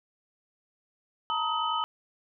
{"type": "tone cluster", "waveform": "sine", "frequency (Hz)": [893, 943, 1263, 3022], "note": ["A5", "A#5", "D#6", "F#7"], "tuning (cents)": [25, 20, 26, 36], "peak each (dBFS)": [-34, -32, -29, -34], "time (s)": [1.3, 1.84], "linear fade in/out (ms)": 0, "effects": []}